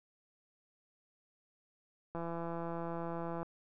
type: click train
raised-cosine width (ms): 1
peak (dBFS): -27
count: 216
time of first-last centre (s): 2.15-3.43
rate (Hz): 168
effects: none